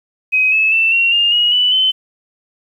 sine tone with pitch steps, 2526 / 2596 / 2667 / 2740 / 2816 / 2893 / 2973 / 3055 Hz, D#7 / E7 / E7 / F7 / F7 / F#7 / F#7 / G7, +26 / -27 / +20 / -34 / +14 / -40 / +8 / -45 cents, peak -10 dBFS, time 0.32-1.92 s, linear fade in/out 20 ms, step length 200 ms, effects 8-bit

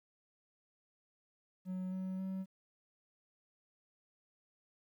triangle tone with pitch steps, 185 / 187.37 / 189.76 Hz, F#3 / F#3 / F#3, 0 / +22 / +44 cents, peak -35 dBFS, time 1.65-2.46 s, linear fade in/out 50 ms, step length 270 ms, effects 12-bit

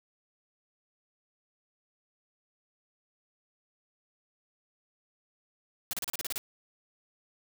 white noise bursts, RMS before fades -34 dBFS, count 9, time 5.91-6.38 s, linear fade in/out 0 ms, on 22 ms, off 34 ms, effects none

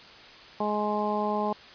harmonic tone, 209.7 Hz, G#3, 17 cents sharp, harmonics 1 / 2 / 3 / 4 / 5, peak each -31 / -32 / -32 / -30 / -33 dBFS, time 0.6-1.53 s, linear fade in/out 5 ms, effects white hiss -48 dBFS RMS until 1.74 s + resampled to 11025 Hz

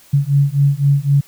sine beating tone pair, 139.2 / 143.1 Hz, C#3 / D3, +8 / -45 cents, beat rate 3.9 Hz, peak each -14 dBFS, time 0.13-1.21 s, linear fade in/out 10 ms, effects white hiss -47 dBFS RMS until 1.27 s

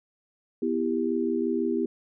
sine chord, E minor, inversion second, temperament just, 247.2 / 329.6 / 395.6 Hz, B3 / E4 / G4, +2 / 0 / +16 cents, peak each -28 dBFS, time 0.62-1.86 s, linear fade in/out 5 ms, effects none

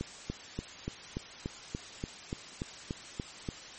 click train, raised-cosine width 3 ms, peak -21 dBFS, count 13, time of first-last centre 0.01-3.488 s, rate 3.45 Hz, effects white hiss -47 dBFS RMS until 3.78 s + MP3 32 kbps

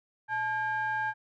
triangle ring-modulated tone, 374.1 Hz, F#4, 19 cents sharp, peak -23 dBFS, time 0.28-1.14 s, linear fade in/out 50 ms, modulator 1240 Hz, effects none

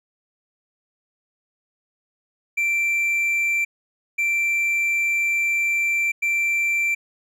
triangle tone bursts at uneven times, 2349 Hz, D7, in tune, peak -17 dBFS, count 3, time 2.57-3.65 / 4.18-6.12 / 6.22-6.95 s, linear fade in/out 10 ms, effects none

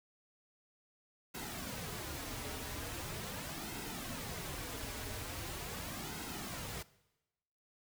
pink noise with flanger, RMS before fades -43 dBFS, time 1.34-6.83 s, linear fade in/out 10 ms, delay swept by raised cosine 1.7 to 5.8 ms, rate 0.41 Hz, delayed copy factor -0.6, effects noise-tail reverb RT60 1.0 s tail -20 dB re dry

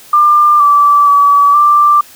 sine tone with pitch steps, 1195 / 1160 / 1144 / 1179 Hz, D6 / D6 / D6 / D6, +30 / -22 / -46 / +6 cents, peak -4 dBFS, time 0.13-2.01 s, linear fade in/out 5 ms, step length 470 ms, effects white hiss -38 dBFS RMS until 2.15 s

